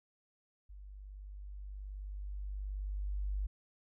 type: tone with level ramp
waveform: sine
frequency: 49.39 Hz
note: G1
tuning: 14 cents sharp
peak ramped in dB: -48 to -32 dBFS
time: 0.69-3.47 s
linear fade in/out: 10 ms
effects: none